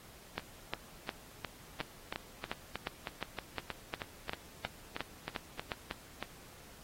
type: two click trains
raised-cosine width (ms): 0.3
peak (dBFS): -21 / -19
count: 15 / 16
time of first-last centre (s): 1.81-6.226 / 0.38-5.718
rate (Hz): 3.17 / 2.81
effects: pink hiss -56 dBFS RMS until 6.83 s + AAC 48 kbps